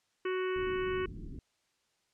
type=harmonic tone; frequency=371.2 Hz; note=F#4; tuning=6 cents sharp; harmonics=1 / 3 / 4 / 5 / 6 / 7 / 8; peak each=-31 / -41 / -43 / -45 / -47 / -48 / -49 dBFS; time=0.25-1.06 s; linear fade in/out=5 ms
type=low-pass noise; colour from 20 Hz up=pink; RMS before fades=-44 dBFS; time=0.56-1.39 s; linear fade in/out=2 ms; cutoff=350 Hz; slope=48 dB/octave
effects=white hiss -75 dBFS RMS until 2.13 s + low-pass 7000 Hz 12 dB/octave